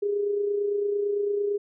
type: tone with amplitude modulation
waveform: sine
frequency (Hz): 408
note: G#4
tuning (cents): -31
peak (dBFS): -21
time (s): 0.02-1.58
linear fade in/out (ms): 10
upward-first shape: sine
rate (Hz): 28.9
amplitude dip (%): 45
effects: none